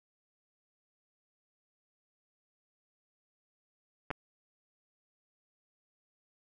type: clicks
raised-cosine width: 0.5 ms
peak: -20 dBFS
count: 2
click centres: 4.105 / 4.112 s
effects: none